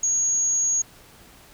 sine tone, 6630 Hz, G#8, 4 cents flat, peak -19 dBFS, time 0.03-0.82 s, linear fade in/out 5 ms, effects pink hiss -50 dBFS RMS until 1.53 s

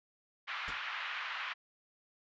pink band-pass noise, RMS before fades -40 dBFS, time 0.47-1.54 s, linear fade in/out 20 ms, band 1100 to 3100 Hz, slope 24 dB/octave
pink noise with exponential decay, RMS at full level -42 dBFS, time 0.68-0.81 s, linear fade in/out 2 ms, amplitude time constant 27 ms
effects resampled to 16000 Hz

